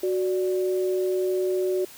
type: tone pair together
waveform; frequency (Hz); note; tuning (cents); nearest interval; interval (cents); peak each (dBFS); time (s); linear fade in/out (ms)
sine; 370 / 587.3; F#4 / D5; 0 / 0; minor sixth; 800; -22 / -31; 0.03-1.85; 5
effects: white hiss -46 dBFS RMS until 1.97 s